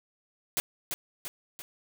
white noise with echo, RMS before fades -28 dBFS, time 0.57-0.6 s, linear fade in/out 0 ms, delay 340 ms, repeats 3, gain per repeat -5 dB, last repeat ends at 1.62 s, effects none

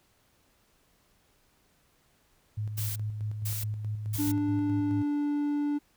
sine tone with tremolo, 106.3 Hz, G#2, 41 cents sharp, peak -29 dBFS, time 2.57-5.03 s, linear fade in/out 10 ms, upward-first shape square, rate 4.7 Hz, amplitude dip 40%
blue noise bursts, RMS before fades -36 dBFS, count 3, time 2.77-4.32 s, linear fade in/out 10 ms, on 190 ms, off 490 ms
triangle tone with pitch glide, 293.7 to 291.7 Hz, D4 to D4, 0 to -12 cents, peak -24 dBFS, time 4.18-5.79 s, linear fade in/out 20 ms, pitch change -12 cents, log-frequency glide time 4.59-5.09 s
effects pink hiss -67 dBFS RMS until 5.96 s

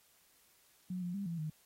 sine tone with pitch steps, 182.5 / 176.5 / 199.5 / 168.4 / 155 Hz, F#3 / F3 / G3 / E3 / D#3, -24 / +19 / +31 / +37 / -6 cents, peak -36 dBFS, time 0.9-1.5 s, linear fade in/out 5 ms, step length 120 ms, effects white hiss -68 dBFS RMS until 1.65 s + AAC 48 kbps

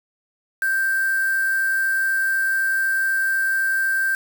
sine tone with quantisation, 1571 Hz, G6, 3 cents sharp, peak -18 dBFS, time 0.62-4.15 s, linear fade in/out 2 ms, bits 5, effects none

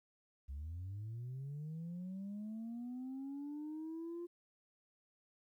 sine linear sweep, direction up, 65.41 to 349.2 Hz, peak -40 dBFS, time 0.48-4.27 s, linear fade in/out 20 ms, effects tanh soft clip ceiling -40 dBFS + 13-bit

